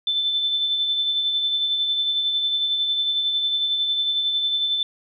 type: tone with tremolo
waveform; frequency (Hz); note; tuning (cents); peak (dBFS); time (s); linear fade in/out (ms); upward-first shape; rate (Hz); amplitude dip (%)
sine; 3529; A7; +4; -18; 0.07-4.83; 2; sine; 11; 35
effects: none